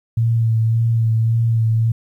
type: tone with vibrato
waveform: sine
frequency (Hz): 113.7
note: A#2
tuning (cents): -43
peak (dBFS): -13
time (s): 0.17-1.92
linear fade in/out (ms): 5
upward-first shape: sine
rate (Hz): 1.8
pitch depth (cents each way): 26
effects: 9-bit